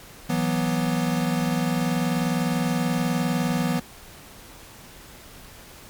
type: chord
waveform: square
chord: E suspended second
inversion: none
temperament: equal with one note detuned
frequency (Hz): 164.81 / 185 / 244.1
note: E3 / F#3 / B3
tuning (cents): 0 / 0 / -20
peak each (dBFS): -26 / -28 / -26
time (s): 0.29-3.8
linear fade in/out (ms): 10
effects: pink hiss -45 dBFS RMS until 5.89 s + MP3 96 kbps